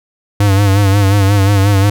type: tone with vibrato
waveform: square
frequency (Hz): 99.5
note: G2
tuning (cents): +26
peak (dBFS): -8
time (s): 0.4-1.9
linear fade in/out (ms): 5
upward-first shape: sine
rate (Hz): 5.6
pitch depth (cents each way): 59
effects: none